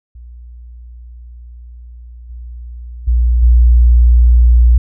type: tone with level steps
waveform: sine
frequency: 59.6 Hz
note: A#1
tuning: 39 cents sharp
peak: -31 / -26 / -8 / -4 dBFS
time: 0.15-4.78 s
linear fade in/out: 5 ms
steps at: 2.29 / 3.07 / 3.42 s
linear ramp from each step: 10 ms
effects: none